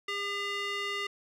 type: tone with band-pass filter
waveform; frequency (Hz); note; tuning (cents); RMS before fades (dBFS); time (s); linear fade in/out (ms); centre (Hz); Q
square; 403.2; G4; +49; -34; 0.08-1.07; 5; 2400; 1.6
effects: none